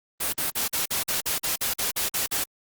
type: noise bursts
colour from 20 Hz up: white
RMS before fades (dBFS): -26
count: 13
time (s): 0.2-2.442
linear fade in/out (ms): 10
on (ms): 130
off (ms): 46
effects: Opus 32 kbps